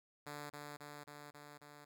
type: tone with echo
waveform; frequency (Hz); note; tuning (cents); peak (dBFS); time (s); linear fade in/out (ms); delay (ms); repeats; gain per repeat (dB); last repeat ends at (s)
5% pulse; 146.5; D3; -4; -34; 0.26-0.5; 10; 270; 5; -2; 1.85
effects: none